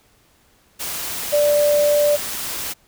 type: tone in noise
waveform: sine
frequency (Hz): 587.3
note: D5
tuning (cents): 0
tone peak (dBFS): -13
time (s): 1.32-2.17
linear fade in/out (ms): 20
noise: white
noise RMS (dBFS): -27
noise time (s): 0.79-2.74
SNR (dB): +11
effects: pink hiss -57 dBFS RMS until 2.87 s